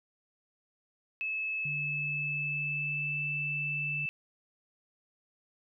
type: tone with pitch glide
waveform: sine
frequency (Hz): 2600 to 2641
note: E7 to E7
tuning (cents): -24 to +3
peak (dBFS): -31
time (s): 1.21-4.09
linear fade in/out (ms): 0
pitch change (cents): +27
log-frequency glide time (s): 1.55-3.23
type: tone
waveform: sine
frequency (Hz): 146.83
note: D3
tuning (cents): 0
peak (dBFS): -38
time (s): 1.65-4.06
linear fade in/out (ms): 5
effects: none